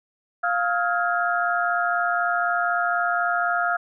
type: tone cluster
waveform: sine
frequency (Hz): 701 / 1281 / 1405 / 1648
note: F5 / E6 / F6 / G#6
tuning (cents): +6 / -50 / +10 / -14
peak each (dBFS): -24 / -27 / -24 / -30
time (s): 0.43-3.77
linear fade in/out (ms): 10
effects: none